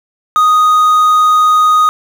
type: tone with quantisation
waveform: triangle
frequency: 1244.5 Hz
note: D#6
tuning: in tune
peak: -4 dBFS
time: 0.36-1.89 s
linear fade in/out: 0 ms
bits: 5
effects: none